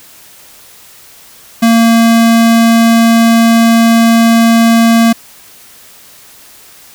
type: tone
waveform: square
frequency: 229.3 Hz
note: A#3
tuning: 28 cents flat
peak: -5 dBFS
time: 1.62-5.13 s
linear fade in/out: 10 ms
effects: white hiss -38 dBFS RMS until 6.94 s